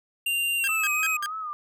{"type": "tone with pitch glide", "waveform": "square", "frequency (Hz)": [2783, 2523], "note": ["F7", "D#7"], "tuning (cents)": [-7, 23], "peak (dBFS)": -24, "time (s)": [0.26, 1.17], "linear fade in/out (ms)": 5, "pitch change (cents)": -170, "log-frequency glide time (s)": [0.57, 0.92]}
{"type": "tone bursts", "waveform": "sawtooth", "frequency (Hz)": 1606, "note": "G6", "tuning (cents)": 41, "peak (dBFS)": -24, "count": 4, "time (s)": [0.64, 1.26], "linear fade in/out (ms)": 0, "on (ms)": 35, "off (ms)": 160}
{"type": "tone with vibrato", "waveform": "sine", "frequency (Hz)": 1246, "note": "D#6", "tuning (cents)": 2, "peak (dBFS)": -30, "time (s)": [0.69, 1.53], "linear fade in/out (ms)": 0, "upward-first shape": "sine", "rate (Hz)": 3.3, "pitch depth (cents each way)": 76}
{"effects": []}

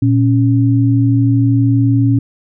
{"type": "tone pair together", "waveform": "sine", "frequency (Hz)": [116.55, 277.2], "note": ["A#2", "C#4"], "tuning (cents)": [0, 0], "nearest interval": "octave + minor third", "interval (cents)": 1500, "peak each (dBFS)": [-10, -13], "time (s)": [0.02, 2.19], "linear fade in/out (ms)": 5, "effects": []}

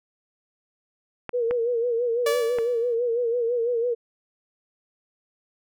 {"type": "clicks", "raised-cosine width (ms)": 0.5, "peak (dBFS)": -16, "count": 3, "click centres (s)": [1.293, 1.51, 2.586]}
{"type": "tone with vibrato", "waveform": "sine", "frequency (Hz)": 474.1, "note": "A#4", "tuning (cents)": 29, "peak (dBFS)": -21, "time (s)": [1.33, 3.95], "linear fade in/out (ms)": 20, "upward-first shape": "sine", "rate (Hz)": 6, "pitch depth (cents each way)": 72}
{"type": "tone with exponential decay", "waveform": "sawtooth", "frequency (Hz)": 577, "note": "D5", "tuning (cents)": -31, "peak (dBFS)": -17, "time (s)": [2.26, 2.95], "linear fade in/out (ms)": 5, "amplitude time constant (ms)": 150}
{"effects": []}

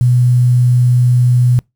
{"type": "tone with quantisation", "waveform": "sine", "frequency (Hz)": 123.47, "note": "B2", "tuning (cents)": 0, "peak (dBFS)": -7, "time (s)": [0.01, 1.59], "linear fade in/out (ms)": 0, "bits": 6, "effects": ["noise-tail reverb RT60 0.2 s tail -26 dB re dry"]}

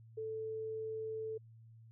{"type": "tone", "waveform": "sine", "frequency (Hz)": 440, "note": "A4", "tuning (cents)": 0, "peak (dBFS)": -38, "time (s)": [0.17, 1.38], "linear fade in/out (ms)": 10, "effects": ["added 113 Hz sine -55 dBFS peak until 1.91 s"]}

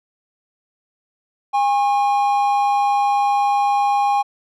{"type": "tone pair together", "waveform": "triangle", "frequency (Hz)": [812.8, 1085], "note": ["G#5", "C#6"], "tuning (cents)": [-38, -37], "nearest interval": "perfect fourth", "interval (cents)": 501, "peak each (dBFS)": [-13, -22], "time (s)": [1.53, 4.23], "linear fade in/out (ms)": 20, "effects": []}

